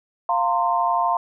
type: chord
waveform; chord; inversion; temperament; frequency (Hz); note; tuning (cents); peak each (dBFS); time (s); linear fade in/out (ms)
sine; F suspended fourth; none; equal with one note detuned; 698.5 / 914.2 / 1046.5; F5 / Bb5 / C6; 0 / -34 / 0; -22; 0.29-1.17; 2
effects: none